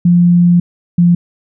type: tone pair in turn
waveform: sine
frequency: 174.61 / 173.74 Hz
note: F3 / F3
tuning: 0 / -9 cents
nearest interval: unison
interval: 9 cents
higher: first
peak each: -5 dBFS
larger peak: neither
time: 0.05-0.6 / 0.98-1.15 s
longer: first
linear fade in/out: 5 ms
effects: none

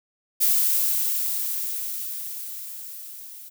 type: noise with level ramp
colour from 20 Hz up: violet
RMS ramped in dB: -19 to -42 dBFS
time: 0.4-3.5 s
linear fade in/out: 20 ms
effects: none

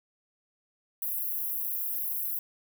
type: high-pass noise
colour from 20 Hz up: white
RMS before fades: -32 dBFS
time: 1.02-2.39 s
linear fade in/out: 2 ms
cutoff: 11000 Hz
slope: 96 dB/octave
effects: none

